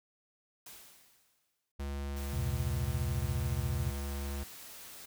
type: noise with exponential decay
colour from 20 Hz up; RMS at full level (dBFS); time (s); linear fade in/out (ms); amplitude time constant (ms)
white; -48; 0.66-1.72; 5; 230
type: tone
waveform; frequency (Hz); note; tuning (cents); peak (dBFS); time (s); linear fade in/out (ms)
square; 70; C#2; +18; -36; 1.79-4.44; 10
type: noise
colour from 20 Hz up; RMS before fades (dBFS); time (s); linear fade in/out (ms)
white; -49; 2.16-5.06; 10
type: chord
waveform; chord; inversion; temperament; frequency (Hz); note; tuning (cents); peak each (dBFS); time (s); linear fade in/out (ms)
sine; F suspended fourth; none; equal; 87.31 / 116.54 / 130.81; F2 / Bb2 / C3; 0 / 0 / 0; -36 / -37 / -36; 2.33-3.91; 5
effects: none